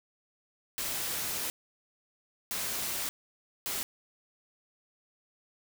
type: noise bursts at uneven times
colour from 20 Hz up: white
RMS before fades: -34 dBFS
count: 3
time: 0.78-1.5 / 2.51-3.09 / 3.66-3.83 s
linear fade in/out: 0 ms
effects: none